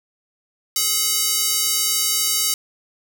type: tone with high-pass filter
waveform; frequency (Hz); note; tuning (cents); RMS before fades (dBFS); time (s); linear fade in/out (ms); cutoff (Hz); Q
square; 426.1; G#4; +44; -20; 0.76-2.54; 2; 5400; 0.91
effects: none